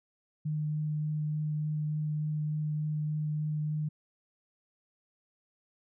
sine tone with vibrato, 152.1 Hz, D#3, 39 cents flat, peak -29 dBFS, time 0.45-3.89 s, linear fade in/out 10 ms, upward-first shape triangle, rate 3.4 Hz, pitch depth 10 cents each way, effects none

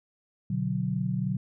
sine chord, B minor, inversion none, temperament equal with one note detuned, 123.47 / 146.83 / 185.75 Hz, B2 / D3 / F#3, 0 / 0 / +7 cents, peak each -31 / -31 / -29 dBFS, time 0.5-1.37 s, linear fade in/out 5 ms, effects none

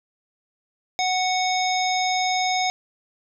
harmonic tone with a mistuned harmonic, 740 Hz, F#5, in tune, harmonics 1 / 3 / 5 / 7 / 9, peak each -22 / -27 / -29 / -30 / -32 dBFS, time 0.99-2.7 s, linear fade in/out 0 ms, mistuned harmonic 9, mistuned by -42 cents, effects none

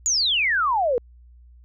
sine exponential sweep, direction down, 7040 to 457.6 Hz, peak -18 dBFS, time 0.06-0.98 s, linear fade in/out 0 ms, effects added 60 Hz sine -46 dBFS peak until 1.64 s

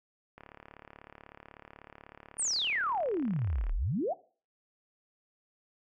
click train, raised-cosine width 0.5 ms, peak -33 dBFS, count 121, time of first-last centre 0.38-3.695 s, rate 36.2 Hz
sine exponential two-way sweep, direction down then up, 9640 to 32.7 to 837 Hz, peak -28 dBFS, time 2.38-4.14 s, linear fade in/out 20 ms, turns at 3.73 s
effects noise-tail reverb RT60 0.4 s tail -19 dB re dry

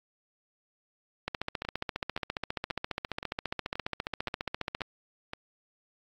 two click trains, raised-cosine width 0.3 ms, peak -15 / -20 dBFS, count 53 / 8, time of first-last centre 1.28-4.817 / 1.65-5.334 s, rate 14.7 / 1.9 Hz, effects AAC 64 kbps

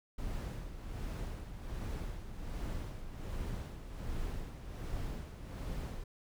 brown noise with tremolo, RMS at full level -38 dBFS, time 0.18-6.04 s, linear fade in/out 5 ms, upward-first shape sine, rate 1.3 Hz, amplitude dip 60%, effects none

